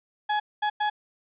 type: tone bursts at uneven times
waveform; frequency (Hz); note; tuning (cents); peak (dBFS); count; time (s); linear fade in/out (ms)
35% pulse; 841; G#5; +22; -21; 3; 0.29-0.4 / 0.62-0.7 / 0.8-0.9; 10
effects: resampled to 8000 Hz + 10-bit